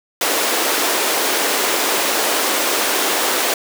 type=high-pass noise; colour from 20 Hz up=pink; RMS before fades=-18 dBFS; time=0.21-3.54 s; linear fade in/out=2 ms; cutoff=330 Hz; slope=24 dB/octave; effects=none